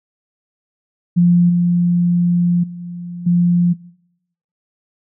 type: tone with level steps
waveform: sine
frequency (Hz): 174.61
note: F3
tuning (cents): 0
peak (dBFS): -8 / -11 / -25 / -10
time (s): 1.16-3.74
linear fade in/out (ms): 20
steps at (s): 1.49 / 2.63 / 3.26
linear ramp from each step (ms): 10
effects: noise-tail reverb RT60 0.8 s tail -22 dB re dry